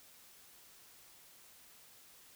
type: silence
effects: white hiss -60 dBFS RMS until 2.35 s